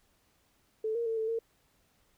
sine tone with pitch steps, 437.9 / 467.5 / 450.2 / 441.7 / 455.8 Hz, A4 / A#4 / A4 / A4 / A#4, -8 / +5 / +40 / +7 / -39 cents, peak -29 dBFS, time 0.84-1.39 s, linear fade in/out 5 ms, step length 110 ms, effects pink hiss -70 dBFS RMS until 2.17 s

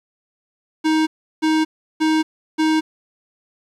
square tone bursts, 314.3 Hz, D#4, 18 cents sharp, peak -15 dBFS, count 4, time 0.84-2.81 s, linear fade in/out 20 ms, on 230 ms, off 350 ms, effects low-pass 6000 Hz 12 dB/octave + 8-bit

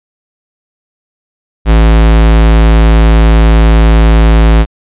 square tone, 55 Hz, A1, in tune, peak -3 dBFS, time 1.65-4.66 s, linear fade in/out 50 ms, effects resampled to 8000 Hz

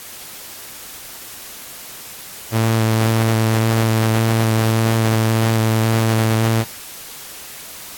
sawtooth tone with vibrato, 112 Hz, A2, 31 cents sharp, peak -10 dBFS, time 2.51-6.65 s, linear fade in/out 50 ms, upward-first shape square, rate 1.8 Hz, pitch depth 11 cents each way, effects white hiss -35 dBFS RMS until 7.97 s + AAC 64 kbps

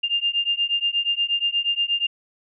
sine beating tone pair, 2800 / 2808.4 Hz, F7 / F7, +4 / +9 cents, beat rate 8.4 Hz, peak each -23 dBFS, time 0.03-2.07 s, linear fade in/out 10 ms, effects none

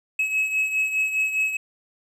triangle beating tone pair, 2569 / 2573.9 Hz, E7 / E7, -45 / -42 cents, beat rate 4.9 Hz, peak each -20 / -27 dBFS, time 0.19-1.57 s, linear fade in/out 5 ms, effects none

